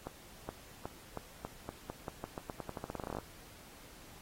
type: accelerating click train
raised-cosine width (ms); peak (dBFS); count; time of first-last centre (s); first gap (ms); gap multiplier
1; -25; 25; 0.07-3.187; 420; 0.87
effects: pink hiss -56 dBFS RMS until 4.21 s + AAC 48 kbps